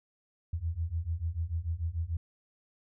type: beating tone pair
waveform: sine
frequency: 79.7 / 86.5 Hz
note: D#2 / F2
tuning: +42 / -16 cents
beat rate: 6.8 Hz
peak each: -34 / -33 dBFS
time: 0.53-2.17 s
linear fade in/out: 5 ms
effects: none